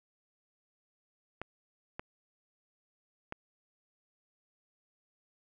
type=clicks; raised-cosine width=0.5 ms; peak=-23 dBFS; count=3; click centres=1.416 / 1.995 / 3.324 s; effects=none